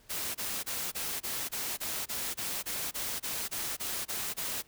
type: noise bursts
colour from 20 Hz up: white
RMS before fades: -35 dBFS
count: 16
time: 0.09-4.625 s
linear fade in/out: 20 ms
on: 260 ms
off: 25 ms
effects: pink hiss -62 dBFS RMS until 4.67 s